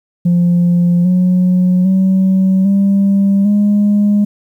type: tone with pitch steps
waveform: sine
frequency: 174.61 / 181.92 / 189.54 / 197.47 / 205.7 Hz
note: F3 / F#3 / F#3 / G3 / G#3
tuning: 0 / -29 / +42 / +13 / -16 cents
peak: -6 dBFS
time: 0.25-4.25 s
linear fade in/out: 10 ms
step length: 800 ms
effects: tanh soft clip ceiling -6 dBFS + 8-bit